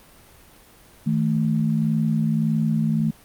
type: tone pair together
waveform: sine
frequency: 158.29 / 220 Hz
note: D#3 / A3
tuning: +30 / 0 cents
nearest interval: tritone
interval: 570 cents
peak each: -21 dBFS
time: 1.06-3.11 s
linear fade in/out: 10 ms
effects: pink hiss -50 dBFS RMS until 3.24 s + Opus 32 kbps